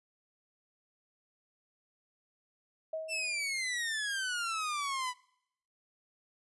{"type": "tone with exponential decay", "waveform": "sine", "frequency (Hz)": 637, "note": "D#5", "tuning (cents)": 41, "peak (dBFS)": -32, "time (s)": [2.93, 3.58], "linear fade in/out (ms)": 5, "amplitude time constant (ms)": 140}
{"type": "exponential sweep", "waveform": "sawtooth", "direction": "down", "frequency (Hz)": [2700, 982], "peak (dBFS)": -29, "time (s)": [3.08, 5.14], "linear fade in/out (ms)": 50}
{"effects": ["noise-tail reverb RT60 0.8 s tail -25 dB re dry", "resampled to 24000 Hz"]}